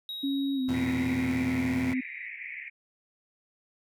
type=tone with exponential decay; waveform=triangle; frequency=3804 Hz; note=A#7; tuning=34 cents sharp; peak=-32 dBFS; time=0.09-2.26 s; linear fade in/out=1 ms; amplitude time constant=470 ms
type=tone with pitch glide; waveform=sine; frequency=276.1 to 257.6 Hz; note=C#4 to C4; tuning=-7 to -27 cents; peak=-26 dBFS; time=0.23-2.01 s; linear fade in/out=10 ms; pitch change=-120 cents; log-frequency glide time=0.55-0.62 s
type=chord; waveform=20% pulse; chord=E suspended fourth; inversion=none; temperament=equal with one note detuned; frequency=82.41 / 110 / 120.3 Hz; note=E2 / A2 / B2; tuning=0 / 0 / -45 cents; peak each=-31 / -35 / -31 dBFS; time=0.68-1.94 s; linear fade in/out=10 ms
type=band-pass noise; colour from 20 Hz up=pink; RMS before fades=-40 dBFS; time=0.73-2.7 s; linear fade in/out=20 ms; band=1900 to 2400 Hz; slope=96 dB/octave
effects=none